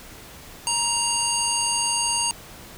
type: harmonic tone with a mistuned harmonic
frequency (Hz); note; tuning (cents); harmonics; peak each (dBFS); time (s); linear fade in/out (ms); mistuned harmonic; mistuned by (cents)
932.3; A#5; 0; 1 / 3 / 5 / 7 / 9 / 10; -28 / -28 / -28 / -28 / -28 / -28; 0.67-2.31; 0; 1; +16
effects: pink hiss -43 dBFS RMS until 2.77 s